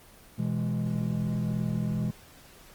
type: chord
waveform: triangle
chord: E major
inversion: second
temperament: equal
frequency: 123.47 / 164.81 / 207.7 Hz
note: B2 / E3 / G#3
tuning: 0 / 0 / 0 cents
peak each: -29 dBFS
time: 0.38-2.11 s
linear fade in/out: 10 ms
effects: pink hiss -53 dBFS RMS until 2.74 s + Opus 24 kbps